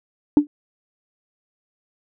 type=tone with exponential decay; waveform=sine; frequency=293.7 Hz; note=D4; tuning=in tune; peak=-3 dBFS; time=0.37-0.47 s; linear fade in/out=1 ms; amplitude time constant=20 ms; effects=tanh soft clip ceiling -5 dBFS